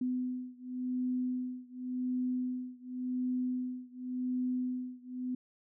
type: beating tone pair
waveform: sine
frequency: 251.6 / 252.5 Hz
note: B3 / B3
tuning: +32 / +39 cents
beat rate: 0.9 Hz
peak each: -35 / -36 dBFS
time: 0.01-5.35 s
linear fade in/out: 5 ms
effects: none